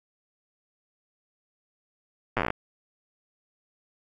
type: slowing click train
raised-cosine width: 0.5 ms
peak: -10 dBFS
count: 11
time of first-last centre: 2.37-2.504 s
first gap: 8 ms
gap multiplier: 1.11
effects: AAC 48 kbps